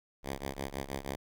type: ring-modulated tone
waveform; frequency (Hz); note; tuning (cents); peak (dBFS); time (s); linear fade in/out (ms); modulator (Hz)
5% pulse; 68.5; C#2; -20; -23; 0.23-1.16; 5; 31.1
effects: none